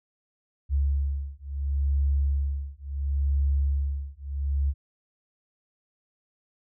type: beating tone pair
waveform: sine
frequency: 69.5 / 70.22 Hz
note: C#2 / C#2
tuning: +5 / +23 cents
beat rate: 0.72 Hz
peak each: -26 dBFS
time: 0.69-4.74 s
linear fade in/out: 50 ms
effects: none